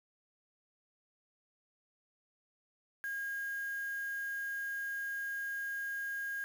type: tone with quantisation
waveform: sine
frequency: 1625 Hz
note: G#6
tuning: 38 cents flat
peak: -36 dBFS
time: 3.04-6.44 s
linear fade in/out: 0 ms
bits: 8
effects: none